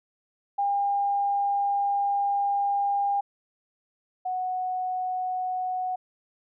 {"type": "tone pair in turn", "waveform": "sine", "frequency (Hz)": [804, 738.4], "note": ["G5", "F#5"], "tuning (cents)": [44, -4], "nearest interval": "minor second", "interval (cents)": 148, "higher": "first", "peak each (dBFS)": [-22, -26], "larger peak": "first", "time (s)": [[0.58, 3.21], [4.25, 5.96]], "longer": "first", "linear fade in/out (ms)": 10, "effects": []}